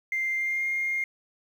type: tone with pitch glide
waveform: sine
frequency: 2095 to 2123 Hz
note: C7 to C7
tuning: +2 to +25 cents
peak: -24 dBFS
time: 0.12-1.04 s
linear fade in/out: 2 ms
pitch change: +23 cents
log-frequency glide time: 0.36-0.66 s
effects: tanh soft clip ceiling -21 dBFS + 9-bit